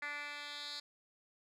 10% pulse tone with band-pass filter sweep, 291.4 Hz, D4, 13 cents flat, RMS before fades -44 dBFS, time 0.02-0.8 s, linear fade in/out 5 ms, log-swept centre 2000 to 4300 Hz, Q 3.5, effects none

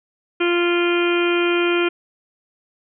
harmonic tone, 347.7 Hz, F4, 8 cents flat, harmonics 1 / 2 / 3 / 4 / 5 / 6 / 7 / 8 / 9, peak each -17 / -31 / -31 / -25 / -34 / -33 / -25 / -32 / -30 dBFS, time 0.4-1.89 s, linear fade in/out 10 ms, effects none

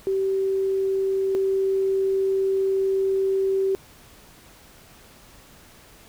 sine tone pair in turn, 386.1 / 386.1 Hz, G4 / G4, -26 / -26 cents, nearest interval unison, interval 0 cents, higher neither, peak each -20 / -19 dBFS, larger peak second, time 0.07-1.35 / 1.35-3.75 s, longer second, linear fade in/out 0 ms, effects pink hiss -50 dBFS RMS until 6.08 s

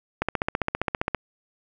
click train, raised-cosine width 0.5 ms, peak -8 dBFS, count 15, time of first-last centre 0.22-1.147 s, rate 15.1 Hz, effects none

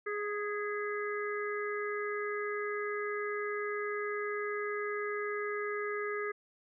harmonic tone with a mistuned harmonic, 415.3 Hz, G#4, in tune, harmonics 1 / 3 / 4 / 5, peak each -35 / -40 / -41 / -42 dBFS, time 0.06-6.32 s, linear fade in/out 10 ms, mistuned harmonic 5, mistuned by -36 cents, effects none

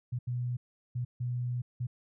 sine tone bursts at uneven times, 122.9 Hz, B2, 8 cents flat, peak -30 dBFS, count 5, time 0.12-0.19 / 0.27-0.57 / 0.95-1.05 / 1.2-1.62 / 1.8-1.87 s, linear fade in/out 10 ms, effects none

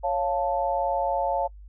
sine chord, Db augmented, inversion none, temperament equal, 554.4 / 698.5 / 880 Hz, Db5 / F5 / A5, 0 / 0 / 0 cents, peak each -27 dBFS, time 0.03-1.48 s, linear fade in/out 20 ms, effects noise-tail reverb RT60 0.1 s tail -26 dB re dry + added 50 Hz sine -42 dBFS peak until 1.68 s

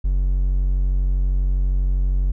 triangle tone, 46.25 Hz, F#1, in tune, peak -14 dBFS, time 0.04-2.32 s, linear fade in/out 10 ms, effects none

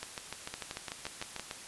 two click trains, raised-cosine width 0.2 ms, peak -20 / -20 dBFS, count 6 / 11, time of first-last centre 0.54-1.396 / 0.03-1.511 s, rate 5.84 / 6.75 Hz, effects white hiss -47 dBFS RMS until 1.67 s + resampled to 24000 Hz

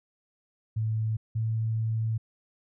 sine tone pair in turn, 110.1 / 111.57 Hz, A2 / A2, +2 / +25 cents, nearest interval unison, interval 23 cents, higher second, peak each -25 dBFS, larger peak neither, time 0.76-1.17 / 1.35-2.18 s, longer second, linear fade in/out 10 ms, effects none

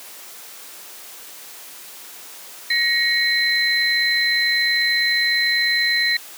sine tone cluster, 1885 / 2204 / 4067 Hz, A#6 / C#7 / C8, +19 / -11 / -50 cents, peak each -19 / -24 / -20 dBFS, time 2.7-6.17 s, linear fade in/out 5 ms, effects white hiss -39 dBFS RMS until 6.37 s + high-pass 300 Hz 12 dB/octave

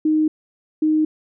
sine tone pair in turn, 310 / 310 Hz, D#4 / D#4, -6 / -6 cents, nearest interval unison, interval 0 cents, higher neither, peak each -14 / -14 dBFS, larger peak neither, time 0.05-0.28 / 0.82-1.05 s, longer neither, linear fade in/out 5 ms, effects none

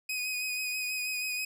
sawtooth tone with vibrato, 2501 Hz, D#7, 8 cents sharp, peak -28 dBFS, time 0.09-1.45 s, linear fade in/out 5 ms, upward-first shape sine, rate 6.2 Hz, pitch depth 23 cents each way, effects none

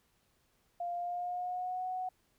sine tone with pitch glide, 698.5 to 739.6 Hz, F5 to F#5, 0 to -1 cents, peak -34 dBFS, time 0.8-2.09 s, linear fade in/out 5 ms, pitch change +99 cents, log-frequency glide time 0.94-1.86 s, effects pink hiss -73 dBFS RMS until 2.38 s

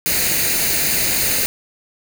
white noise with comb filter, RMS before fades -18 dBFS, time 0.06-1.46 s, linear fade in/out 0 ms, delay 0.45 ms, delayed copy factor +0.6, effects none

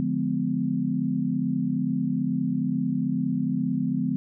sine chord, D diminished seventh, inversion none, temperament just, 146.83 / 176.2 / 211.4 / 253.7 Hz, D3 / F3 / Ab3 / Cb4, 0 / +16 / +31 / +47 cents, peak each -31 / -29 / -29 / -26 dBFS, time 0-4.16 s, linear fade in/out 0 ms, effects none

